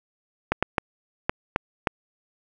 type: clicks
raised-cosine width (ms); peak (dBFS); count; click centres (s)
0.5; -5; 6; 0.52 / 0.626 / 0.782 / 1.295 / 1.561 / 1.872
effects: none

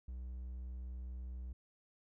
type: tone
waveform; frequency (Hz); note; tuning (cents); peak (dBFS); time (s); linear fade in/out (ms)
triangle; 62.3; B1; +16; -40; 0.08-1.53; 5
effects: none

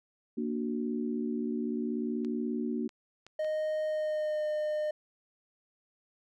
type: chord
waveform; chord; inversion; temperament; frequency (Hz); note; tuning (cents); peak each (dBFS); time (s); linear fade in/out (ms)
sine; Bb augmented; none; equal; 233.1 / 293.7 / 370; Bb3 / D4 / F#4; 0 / 0 / 0; -32 / -36 / -37; 0.37-2.88; 10
type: clicks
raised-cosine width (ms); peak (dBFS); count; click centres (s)
0.2; -33; 4; 2.248 / 2.892 / 3.266 / 3.446
type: tone with pitch glide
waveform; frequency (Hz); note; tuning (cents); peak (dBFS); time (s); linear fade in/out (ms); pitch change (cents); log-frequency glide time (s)
triangle; 619 to 607.7; D#5 to D#5; -9 to -41; -27; 3.39-4.91; 5; -32; 3.85-4.47
effects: none

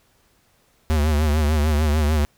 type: tone with vibrato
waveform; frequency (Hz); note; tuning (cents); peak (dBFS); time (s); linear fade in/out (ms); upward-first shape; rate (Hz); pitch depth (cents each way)
square; 75.9; D#2; -42; -17; 0.9-2.25; 0; triangle; 6.7; 94
effects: pink hiss -61 dBFS RMS until 2.37 s

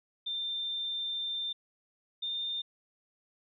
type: tone pair in turn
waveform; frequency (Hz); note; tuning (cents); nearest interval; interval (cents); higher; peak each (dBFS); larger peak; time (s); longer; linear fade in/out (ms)
sine; 3586 / 3613; A7 / A7; +32 / +45; unison; 13; second; -32 / -32; neither; 0.26-1.53 / 2.22-2.62; first; 10
effects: none

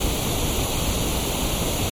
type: noise with comb filter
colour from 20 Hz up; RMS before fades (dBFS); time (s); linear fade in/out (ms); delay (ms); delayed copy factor
pink; -23; 0-1.9; 10; 0.29; +0.7
effects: MP3 64 kbps

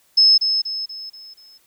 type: tone with echo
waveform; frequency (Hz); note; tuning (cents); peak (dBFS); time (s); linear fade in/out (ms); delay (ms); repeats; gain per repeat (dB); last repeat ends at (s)
sine; 5200; E8; -24; -9; 0.17-0.38; 10; 240; 5; -7; 1.58
effects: white hiss -59 dBFS RMS until 1.66 s

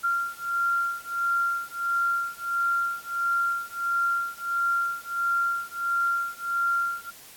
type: beating tone pair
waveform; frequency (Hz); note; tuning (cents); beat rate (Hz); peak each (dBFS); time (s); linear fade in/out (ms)
sine; 1383 / 1384.5; F6 / F6; -17 / -15; 1.5; -27; 0.03-7.11; 20
effects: white hiss -48 dBFS RMS until 7.36 s + AAC 64 kbps

